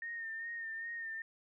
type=tone with vibrato; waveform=sine; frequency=1829 Hz; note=A#6; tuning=33 cents flat; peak=-39 dBFS; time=0.02-1.22 s; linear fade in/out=2 ms; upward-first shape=sine; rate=2.5 Hz; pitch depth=36 cents each way; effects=none